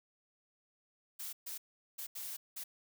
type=noise bursts at uneven times; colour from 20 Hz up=blue; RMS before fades=-43 dBFS; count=5; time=1.19-1.33 / 1.46-1.58 / 1.98-2.07 / 2.15-2.37 / 2.56-2.64 s; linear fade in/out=10 ms; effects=none